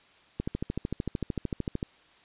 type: click train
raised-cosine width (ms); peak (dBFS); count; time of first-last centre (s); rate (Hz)
3; -17; 20; 0.4-1.829; 13.3
effects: white hiss -59 dBFS RMS until 2.24 s + resampled to 8000 Hz